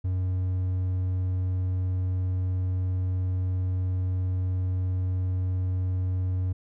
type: tone with hard clipping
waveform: triangle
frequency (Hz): 92.3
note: F#2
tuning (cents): -4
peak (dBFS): -25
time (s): 0.04-6.53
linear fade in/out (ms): 10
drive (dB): 6
effects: none